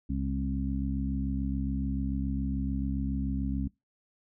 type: harmonic tone with a mistuned harmonic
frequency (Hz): 67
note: C2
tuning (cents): +42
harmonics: 1 / 2 / 3 / 4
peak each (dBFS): -32 / -37 / -34 / -34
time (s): 0.09-3.68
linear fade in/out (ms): 10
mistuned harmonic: 1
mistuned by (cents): -38
effects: noise-tail reverb RT60 0.2 s tail -23 dB re dry